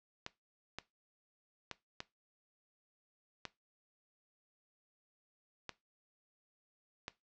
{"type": "clicks", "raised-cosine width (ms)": 0.2, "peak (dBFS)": -23, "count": 7, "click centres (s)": [0.264, 0.786, 1.713, 2.004, 3.453, 5.693, 7.081], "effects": ["noise-tail reverb RT60 0.2 s tail -18 dB re dry", "low-pass 6000 Hz 12 dB/octave"]}